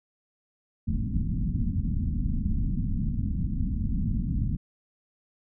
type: low-pass noise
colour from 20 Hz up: pink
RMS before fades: -27 dBFS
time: 0.87-4.57 s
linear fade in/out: 10 ms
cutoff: 250 Hz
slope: 48 dB/octave
effects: none